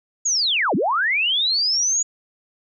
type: linear two-way sweep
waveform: sine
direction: down then up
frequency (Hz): 6890 to 155.6 to 6890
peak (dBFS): -17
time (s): 0.25-2.03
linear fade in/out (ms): 10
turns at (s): 0.75
effects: none